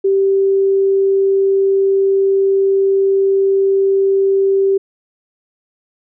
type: tone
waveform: sine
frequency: 390 Hz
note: G4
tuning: 9 cents flat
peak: -10 dBFS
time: 0.04-4.78 s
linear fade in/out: 10 ms
effects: none